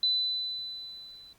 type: tone with level ramp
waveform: sine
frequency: 4000 Hz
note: B7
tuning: 21 cents sharp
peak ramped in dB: -22 to -49 dBFS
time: 0.03-1.33 s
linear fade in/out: 2 ms
effects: pink hiss -64 dBFS RMS until 1.38 s + Opus 48 kbps